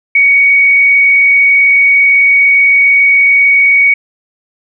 sine tone with frequency modulation, 2241 Hz, C#7, 18 cents sharp, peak -4 dBFS, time 0.15-3.94 s, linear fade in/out 5 ms, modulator 51.2 Hz, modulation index 0.51, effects none

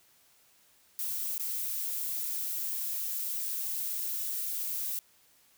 violet noise with dropouts, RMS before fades -34 dBFS, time 0.99-4.99 s, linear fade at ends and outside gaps 0 ms, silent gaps 1.38-1.397 s, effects white hiss -64 dBFS RMS until 5.57 s

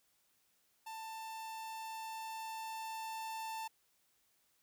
45% pulse tone with level ramp, 889 Hz, A5, 18 cents sharp, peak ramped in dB -44 to -40 dBFS, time 0.86-3.68 s, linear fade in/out 10 ms, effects white hiss -75 dBFS RMS until 4.62 s

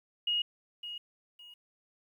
sine tone with echo, 2876 Hz, F#7, 50 cents flat, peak -27 dBFS, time 0.27-0.42 s, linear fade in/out 5 ms, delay 560 ms, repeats 2, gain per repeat -11 dB, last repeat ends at 1.54 s, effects 11-bit

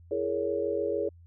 sine chord, A# half-diminished seventh, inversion second, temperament just, 335.6 / 419.5 / 466.2 / 559.4 Hz, E4 / G#4 / A#4 / C#5, +31 / +17 / 0 / +16 cents, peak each -35 / -30 / -33 / -32 dBFS, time 0.11-1.09 s, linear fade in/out 5 ms, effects added 85 Hz sine -50 dBFS peak until 1.26 s

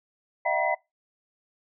sine tone cluster, 614 / 679 / 759 / 956 / 2021 Hz, D#5 / F5 / F#5 / A#5 / B6, -23 / -49 / +44 / +43 / +39 cents, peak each -29 dBFS, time 0.45-0.75 s, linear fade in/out 10 ms, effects noise-tail reverb RT60 0.2 s tail -22 dB re dry

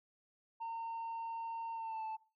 sine tone with pitch glide, 914 to 879.3 Hz, A#5 to A5, -34 to -1 cents, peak -36 dBFS, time 0.6-2.17 s, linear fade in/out 20 ms, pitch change -67 cents, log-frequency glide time 1.73-2.04 s, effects noise-tail reverb RT60 0.3 s tail -19 dB re dry + tanh soft clip ceiling -38 dBFS

